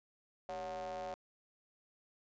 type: ring-modulated tone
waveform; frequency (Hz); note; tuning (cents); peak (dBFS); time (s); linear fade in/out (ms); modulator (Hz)
square; 85.5; F2; -36; -38; 0.49-1.14; 0; 646
effects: resampled to 16000 Hz